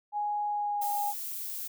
sine tone with pitch glide, 830.6 to 821.5 Hz, G#5 to G#5, 0 to -19 cents, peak -28 dBFS, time 0.12-1.14 s, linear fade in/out 50 ms, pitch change -19 cents, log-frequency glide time 0.47-0.86 s
violet noise, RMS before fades -37 dBFS, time 0.81-1.68 s, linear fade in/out 10 ms
effects none

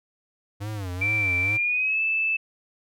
square tone with vibrato, 98.1 Hz, G2, 2 cents sharp, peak -30 dBFS, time 0.6-1.58 s, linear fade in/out 20 ms, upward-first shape sine, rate 2.3 Hz, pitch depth 170 cents each way
sine tone with pitch glide, 2343 to 2630 Hz, D7 to E7, -5 to -5 cents, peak -21 dBFS, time 1.01-2.37 s, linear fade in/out 10 ms, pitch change +200 cents, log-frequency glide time 1.5-2.01 s
effects none

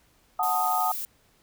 sine chord, D# diminished, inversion first, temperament equal with one note detuned, 732.8 / 880 / 1244.5 Hz, F#5 / A5 / D#6, -17 / 0 / 0 cents, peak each -26 / -28 / -27 dBFS, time 0.39-0.92 s, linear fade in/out 5 ms
violet noise, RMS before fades -33 dBFS, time 0.43-1.05 s, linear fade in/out 0 ms
effects pink hiss -63 dBFS RMS until 1.42 s

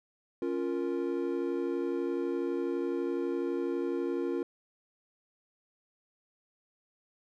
triangle chord, Bb minor, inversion first, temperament equal, 277.2 / 349.2 / 466.2 Hz, Db4 / F4 / Bb4, 0 / 0 / 0 cents, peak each -33 / -30 / -34 dBFS, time 0.42-4.43 s, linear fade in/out 2 ms, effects none

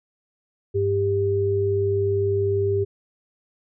sine tone pair together, 99.25 / 397 Hz, G2 / G4, +22 / +22 cents, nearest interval 2 octaves, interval 2400 cents, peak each -24 / -20 dBFS, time 0.74-2.85 s, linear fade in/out 20 ms, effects none

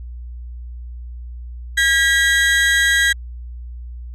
35% pulse tone pair together, 1628 / 1936 Hz, G#6 / B6, -35 / -35 cents, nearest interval minor third, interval 300 cents, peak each -14 dBFS, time 1.77-3.13 s, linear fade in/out 10 ms, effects added 60 Hz sine -29 dBFS peak until 4.14 s + low-pass 9000 Hz 12 dB/octave

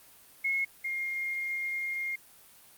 sine tone pair in turn, 2171 / 2128 Hz, C#7 / C7, -37 / +29 cents, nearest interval unison, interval 34 cents, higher first, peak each -26 / -30 dBFS, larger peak first, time 0.44-0.65 / 0.84-2.16 s, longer second, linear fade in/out 10 ms, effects white hiss -56 dBFS RMS until 2.77 s + Opus 32 kbps

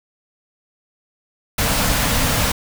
pink band-stop noise, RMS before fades -18 dBFS, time 1.58-2.52 s, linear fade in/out 5 ms, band 310 to 440 Hz, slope 96 dB/octave, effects none

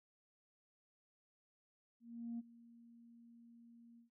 sine tone with ADSR envelope, 233.9 Hz, A#3, 6 cents sharp, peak -39 dBFS, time 2-4.1 s, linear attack 390 ms, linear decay 26 ms, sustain -20 dB, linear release 120 ms, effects tanh soft clip ceiling -37 dBFS

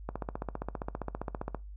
click train, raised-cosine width 1 ms, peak -20 dBFS, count 23, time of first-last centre 0.09-1.547 s, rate 15.1 Hz, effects noise-tail reverb RT60 0.2 s tail -20 dB re dry + added 50 Hz sine -42 dBFS peak until 1.76 s

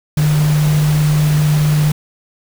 sine tone in noise, 150.7 Hz, D3, 45 cents sharp, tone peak -10 dBFS, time 0.17-1.92 s, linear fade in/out 5 ms, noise pink, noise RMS -25 dBFS, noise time 0.17-1.92 s, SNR +12 dB, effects none

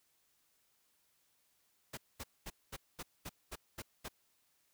pink noise bursts, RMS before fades -44 dBFS, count 9, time 1.93-4.086 s, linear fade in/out 10 ms, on 44 ms, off 220 ms, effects white hiss -75 dBFS RMS until 4.73 s

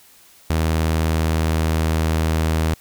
sawtooth tone, 79.9 Hz, D#2, 47 cents sharp, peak -13 dBFS, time 0.5-2.74 s, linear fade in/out 0 ms, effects white hiss -50 dBFS RMS until 2.8 s

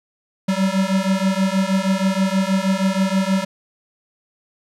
square beating tone pair, 188.6 / 194.9 Hz, F#3 / G3, +33 / -10 cents, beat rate 6.3 Hz, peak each -20 dBFS, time 0.48-3.45 s, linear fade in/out 10 ms, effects low-pass 9000 Hz 12 dB/octave + 9-bit

